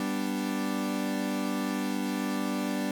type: chord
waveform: 40% pulse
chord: G major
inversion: none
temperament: equal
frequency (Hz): 196 / 246.9 / 293.7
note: G3 / B3 / D4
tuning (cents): 0 / 0 / 0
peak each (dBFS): -32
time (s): 0-2.91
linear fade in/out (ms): 2
effects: none